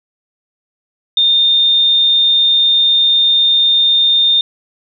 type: tone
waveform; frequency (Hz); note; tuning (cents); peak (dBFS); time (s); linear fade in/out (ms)
sine; 3634; A#7; -45; -8; 1.17-4.41; 2
effects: none